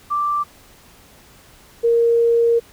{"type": "tone pair in turn", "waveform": "sine", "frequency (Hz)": [1174.7, 466.2], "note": ["D6", "A#4"], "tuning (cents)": [0, 0], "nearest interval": "octave + major third", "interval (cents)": 1600, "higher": "first", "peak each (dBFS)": [-17, -12], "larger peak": "second", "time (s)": [[0.1, 0.44], [1.83, 2.6]], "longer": "second", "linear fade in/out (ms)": 20, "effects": ["pink hiss -48 dBFS RMS until 2.72 s"]}